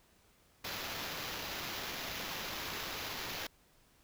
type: noise with sample-and-hold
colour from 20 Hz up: violet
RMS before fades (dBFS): -41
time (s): 0.64-3.47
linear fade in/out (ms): 5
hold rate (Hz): 8820
effects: pink hiss -67 dBFS RMS until 4.03 s